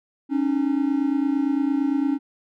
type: tone pair together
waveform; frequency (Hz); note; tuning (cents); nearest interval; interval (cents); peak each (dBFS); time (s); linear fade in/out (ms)
triangle; 274.7 / 303.5; C#4 / D#4; -16 / -43; major second; 173; -19 / -22; 0.29-2.19; 50
effects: none

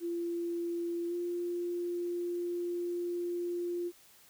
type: tone with pitch glide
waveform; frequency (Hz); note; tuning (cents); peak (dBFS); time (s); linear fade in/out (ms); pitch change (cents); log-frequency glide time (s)
sine; 342.4 to 349.2; F4 to F4; -34 to 0; -32; 0-3.92; 50; +34; 1.08-1.14
effects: white hiss -60 dBFS RMS until 4.29 s

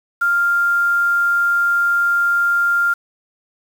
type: tone with quantisation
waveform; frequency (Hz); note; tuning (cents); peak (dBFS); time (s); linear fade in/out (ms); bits
sine; 1397; F6; 0; -13; 0.21-2.94; 10; 6
effects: none

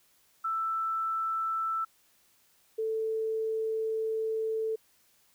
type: tone pair in turn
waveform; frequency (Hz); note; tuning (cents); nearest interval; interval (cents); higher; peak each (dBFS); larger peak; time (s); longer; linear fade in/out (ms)
sine; 1325 / 442.2; E6 / A4; +9 / +9; octave + perfect fifth; 1900; first; -28; neither; 0.44-1.85 / 2.78-4.76; second; 10
effects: white hiss -66 dBFS RMS until 5.34 s

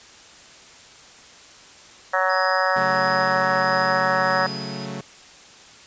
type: harmonic tone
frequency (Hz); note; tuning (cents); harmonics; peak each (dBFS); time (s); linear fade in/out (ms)
186.7; F#3; +16; 3 / 4 / 5 / 6 / 7 / 8 / 9 / 10; -24 / -26 / -27 / -27 / -25 / -29 / -26 / -28; 2.13-4.47; 10
type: tone with tremolo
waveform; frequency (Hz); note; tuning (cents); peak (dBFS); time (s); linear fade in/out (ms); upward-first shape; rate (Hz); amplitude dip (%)
sine; 4978; D#8; 0; -31; 2.29-4.86; 10; sine; 1.5; 55
type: chord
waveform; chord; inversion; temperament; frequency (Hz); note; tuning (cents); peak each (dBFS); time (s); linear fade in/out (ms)
sawtooth; F# minor; second; equal; 138.59 / 185 / 220; C#3 / F#3 / A3; 0 / 0 / 0; -30; 2.76-5.01; 5
effects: white hiss -46 dBFS RMS until 5.86 s + resampled to 16000 Hz

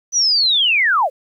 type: linear sweep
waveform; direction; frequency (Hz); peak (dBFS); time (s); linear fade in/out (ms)
sine; down; 6040 to 479.5; -12; 0.12-1.1; 50
effects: 9-bit

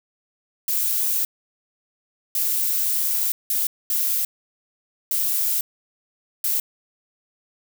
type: noise bursts at uneven times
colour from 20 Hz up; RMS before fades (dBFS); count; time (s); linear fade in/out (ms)
violet; -22; 6; 0.68-1.25 / 2.35-3.32 / 3.5-3.67 / 3.9-4.25 / 5.11-5.61 / 6.44-6.6; 2
effects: none

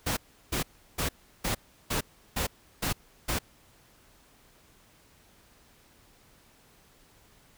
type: noise bursts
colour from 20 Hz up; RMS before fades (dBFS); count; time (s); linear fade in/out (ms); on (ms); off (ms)
pink; -29; 8; 0.06-3.39; 10; 110; 350
effects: pink hiss -60 dBFS RMS until 7.57 s

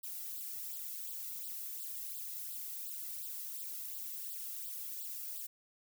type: noise with flanger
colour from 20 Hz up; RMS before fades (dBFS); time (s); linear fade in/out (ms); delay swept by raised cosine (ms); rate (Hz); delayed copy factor
violet; -43; 0.03-5.47; 10; 0.23 to 1.53; 2.8; +0.9
effects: none

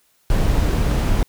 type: noise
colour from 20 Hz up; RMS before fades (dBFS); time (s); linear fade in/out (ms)
brown; -17; 0.3-1.23; 0
effects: white hiss -61 dBFS RMS until 1.28 s

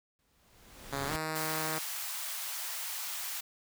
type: noise with exponential growth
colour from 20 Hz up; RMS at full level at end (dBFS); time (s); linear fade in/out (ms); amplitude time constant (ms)
pink; -36; 0.19-1.16; 0; 210
type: tone with pitch glide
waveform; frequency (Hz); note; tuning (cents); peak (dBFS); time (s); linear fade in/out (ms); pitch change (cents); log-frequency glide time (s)
5% pulse; 138.59 to 157.37; C#3 to D#3; 0 to +20; -22; 0.92-1.79; 10; +220; 1.07-1.12
type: high-pass noise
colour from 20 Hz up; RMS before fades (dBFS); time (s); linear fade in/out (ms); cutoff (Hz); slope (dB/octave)
white; -38; 1.35-3.41; 10; 710; 24
effects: none

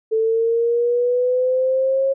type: linear sweep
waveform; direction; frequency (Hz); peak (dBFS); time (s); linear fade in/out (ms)
sine; up; 440 to 544; -15; 0.11-2.14; 20
effects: none

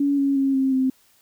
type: tone with pitch steps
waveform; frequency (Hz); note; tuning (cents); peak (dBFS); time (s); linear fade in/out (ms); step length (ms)
sine; 282.7 / 277.2 / 271.8 / 266.5 / 261.3; C#4 / C#4 / C#4 / C4 / C4; +34 / 0 / -34 / +32 / -2; -17; 0-0.9; 5; 180
effects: white hiss -59 dBFS RMS until 1.21 s

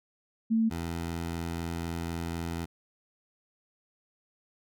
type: tone pair in turn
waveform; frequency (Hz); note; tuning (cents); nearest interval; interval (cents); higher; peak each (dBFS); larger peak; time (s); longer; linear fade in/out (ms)
sine / 15% pulse; 224.2 / 83.98; A3 / E2; +33 / +33; octave + perfect fourth; 1700; first; -22 / -26; first; 0.5-0.7 / 0.7-2.66; second; 20
effects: none

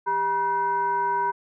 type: tone with frequency modulation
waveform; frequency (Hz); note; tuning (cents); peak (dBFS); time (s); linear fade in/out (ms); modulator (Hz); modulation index
sine; 961; B5; -48; -21; 0.06-1.32; 20; 562; 0.56
effects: none

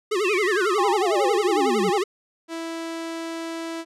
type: tone with vibrato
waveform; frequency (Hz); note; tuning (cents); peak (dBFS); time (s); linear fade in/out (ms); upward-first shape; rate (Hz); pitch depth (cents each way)
square; 392; G4; 0; -21; 0.11-2.04; 10; sine; 11; 190
type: exponential sweep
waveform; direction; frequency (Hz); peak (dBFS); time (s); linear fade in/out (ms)
sine; down; 2794 to 178.1; -24; 0.24-1.9; 10
type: tone with tremolo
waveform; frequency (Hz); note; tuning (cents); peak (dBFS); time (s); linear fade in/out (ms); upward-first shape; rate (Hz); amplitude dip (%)
sine; 807; G#5; -50; -22; 0.78-1.98; 2; sine; 2.7; 65
type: tone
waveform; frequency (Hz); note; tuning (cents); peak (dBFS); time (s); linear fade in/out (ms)
sawtooth; 329.6; E4; 0; -25; 2.48-3.85; 50
effects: low-pass 9000 Hz 12 dB/octave

